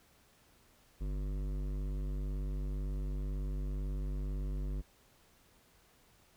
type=tone with hard clipping; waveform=triangle; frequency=49 Hz; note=G1; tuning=in tune; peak=-36 dBFS; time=1-4.82 s; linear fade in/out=20 ms; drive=18 dB; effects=pink hiss -66 dBFS RMS until 6.36 s